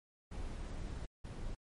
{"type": "noise bursts at uneven times", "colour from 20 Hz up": "brown", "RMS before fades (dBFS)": -42, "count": 2, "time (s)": [[0.31, 1.06], [1.24, 1.55]], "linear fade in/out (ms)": 10, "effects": ["MP3 48 kbps"]}